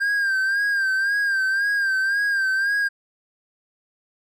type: tone with vibrato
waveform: triangle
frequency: 1593 Hz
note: G6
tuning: 27 cents sharp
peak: -17 dBFS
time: 0-2.89 s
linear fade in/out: 20 ms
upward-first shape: sine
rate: 1.9 Hz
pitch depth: 61 cents each way
effects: none